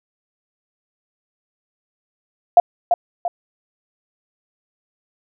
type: tone with echo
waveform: sine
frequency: 698.5 Hz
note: F5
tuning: in tune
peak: -4 dBFS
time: 2.57-2.6 s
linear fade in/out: 2 ms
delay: 340 ms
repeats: 2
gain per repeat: -7 dB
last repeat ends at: 3.28 s
effects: none